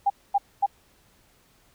sine tone bursts, 802 Hz, G5, 39 cents sharp, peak -17 dBFS, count 3, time 0.06-0.663 s, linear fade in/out 10 ms, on 41 ms, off 240 ms, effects pink hiss -61 dBFS RMS until 1.74 s

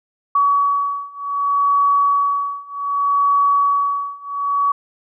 sine beating tone pair, 1132 / 1132.65 Hz, C#6 / C#6, +36 / +37 cents, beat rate 0.65 Hz, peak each -18 / -17 dBFS, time 0.35-4.72 s, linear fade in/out 5 ms, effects none

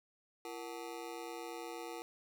25% pulse ring-modulated tone, 404.8 Hz, G#4, 44 cents flat, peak -36 dBFS, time 0.45-2.02 s, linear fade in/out 0 ms, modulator 64.2 Hz, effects none

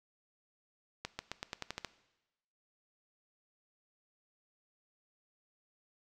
accelerating click train, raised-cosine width 0.2 ms, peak -20 dBFS, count 9, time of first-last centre 1.05-1.847 s, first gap 140 ms, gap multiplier 0.9, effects noise-tail reverb RT60 1.0 s tail -17 dB re dry

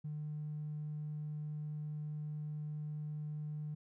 triangle tone with tanh clipping, 150.8 Hz, D3, 46 cents sharp, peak -38 dBFS, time 0.04-3.75 s, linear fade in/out 10 ms, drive 1 dB, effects none

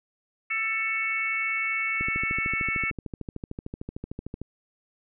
harmonic tone, 443.5 Hz, A4, 14 cents sharp, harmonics 3 / 4 / 5 / 6, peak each -35 / -37 / -26 / -34 dBFS, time 0.5-2.91 s, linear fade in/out 10 ms
click train, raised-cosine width 3 ms, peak -21 dBFS, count 33, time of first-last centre 2.01-4.416 s, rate 13.3 Hz
effects none

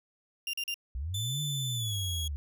35% pulse tone bursts, 2794 Hz, F7, in tune, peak -30 dBFS, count 3, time 0.47-0.742 s, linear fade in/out 2 ms, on 64 ms, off 40 ms
sine linear two-way sweep, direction up then down, 58 to 149.9 to 68.7 Hz, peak -32 dBFS, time 0.95-2.36 s, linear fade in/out 0 ms, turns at 1.41 s
sawtooth tone with pitch glide, 3520 to 3322 Hz, A7 to G#7, 0 to 0 cents, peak -31 dBFS, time 1.14-2.28 s, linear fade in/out 5 ms, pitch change -100 cents, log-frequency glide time 1.75-1.96 s
effects none

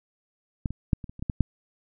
clicks, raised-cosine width 5 ms, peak -14 / -21 / -8 / -24 / -28 / -29 / -18 / -14 / -7 dBFS, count 9, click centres 0.658 / 0.706 / 0.932 / 1.042 / 1.095 / 1.194 / 1.225 / 1.298 / 1.407 s, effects none

